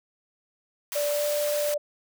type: high-pass noise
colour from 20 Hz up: white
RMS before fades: -33 dBFS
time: 0.92-1.74 s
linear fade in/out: 0 ms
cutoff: 740 Hz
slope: 24 dB/octave
type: tone with pitch glide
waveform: sine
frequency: 584 to 589.1 Hz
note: D5 to D5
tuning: -10 to +5 cents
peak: -24 dBFS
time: 0.95-1.78 s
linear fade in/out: 10 ms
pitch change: +15 cents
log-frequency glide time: 1.12-1.24 s
effects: none